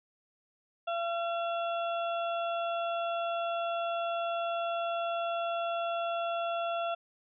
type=harmonic tone; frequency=680 Hz; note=F5; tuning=46 cents flat; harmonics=1 / 2 / 4 / 5; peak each=-31 / -37 / -43 / -45 dBFS; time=0.87-6.95 s; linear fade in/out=10 ms; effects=none